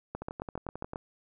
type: two click trains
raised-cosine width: 1 ms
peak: -24 / -21 dBFS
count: 9 / 7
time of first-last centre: 0.22-0.934 / 0.15-0.959 s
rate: 11.2 / 7.42 Hz
effects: none